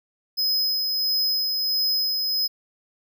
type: tone with tremolo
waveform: square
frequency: 5070 Hz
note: D#8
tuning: 32 cents sharp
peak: -20 dBFS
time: 0.37-2.48 s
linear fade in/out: 20 ms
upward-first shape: sine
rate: 1.5 Hz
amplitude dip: 30%
effects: none